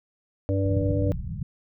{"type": "harmonic tone", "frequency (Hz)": 97.4, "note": "G2", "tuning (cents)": -11, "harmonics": [1, 3, 5, 6], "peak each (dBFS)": [-23, -28, -30, -31], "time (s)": [0.49, 1.12], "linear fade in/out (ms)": 0}
{"type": "low-pass noise", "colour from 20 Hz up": "white", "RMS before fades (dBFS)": -31, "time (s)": [0.65, 1.43], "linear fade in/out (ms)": 5, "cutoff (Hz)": 190, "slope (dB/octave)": 96}
{"effects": []}